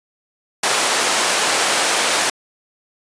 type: high-pass noise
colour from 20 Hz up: pink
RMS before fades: -17 dBFS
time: 0.63-2.3 s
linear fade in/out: 5 ms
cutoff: 560 Hz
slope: 12 dB/octave
effects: resampled to 22050 Hz